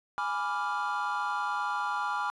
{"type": "chord", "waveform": "triangle", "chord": "G# diminished seventh", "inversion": "none", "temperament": "equal", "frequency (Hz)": [830.6, 987.8, 1174.7, 1396.9], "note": ["G#5", "B5", "D6", "F6"], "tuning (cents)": [0, 0, 0, 0], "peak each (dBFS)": -32, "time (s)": [0.18, 2.3], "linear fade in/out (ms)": 0, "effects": ["tanh soft clip ceiling -20 dBFS", "resampled to 24000 Hz"]}